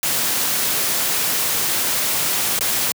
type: noise with dropouts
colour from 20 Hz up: white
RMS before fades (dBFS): -20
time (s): 0.03-2.92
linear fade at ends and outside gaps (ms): 1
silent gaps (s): 2.591-2.608
effects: high-pass 100 Hz 12 dB/octave